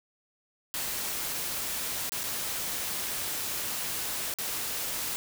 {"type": "noise with dropouts", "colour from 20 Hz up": "white", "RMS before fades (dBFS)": -33, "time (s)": [0.74, 5.16], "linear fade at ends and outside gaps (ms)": 0, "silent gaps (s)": [[2.094, 2.12], [2.233, 2.238], [4.339, 4.386]], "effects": []}